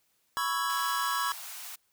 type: chord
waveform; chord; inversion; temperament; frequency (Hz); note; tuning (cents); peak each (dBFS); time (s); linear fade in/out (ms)
square; C# minor seventh; third; equal with one note detuned; 987.8 / 1108.7 / 1323.1 / 1661.2; B5 / C#6 / E6 / G#6; 0 / 0 / +6 / 0; -35 / -32 / -36 / -36; 0.37-1.32; 0
type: high-pass noise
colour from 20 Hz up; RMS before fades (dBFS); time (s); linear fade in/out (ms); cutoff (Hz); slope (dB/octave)
white; -42; 0.69-1.76; 10; 690; 48
effects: white hiss -72 dBFS RMS until 1.92 s